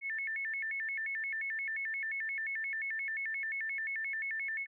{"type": "tone with vibrato", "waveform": "sine", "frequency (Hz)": 1975.5, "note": "B6", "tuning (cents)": 0, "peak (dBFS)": -34, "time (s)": [0.01, 4.67], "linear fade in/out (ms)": 50, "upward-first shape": "square", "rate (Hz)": 5.7, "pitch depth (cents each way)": 180, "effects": []}